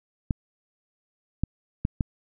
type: clicks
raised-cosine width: 5 ms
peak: -11 dBFS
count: 4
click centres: 0.308 / 1.436 / 1.851 / 2.008 s
effects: none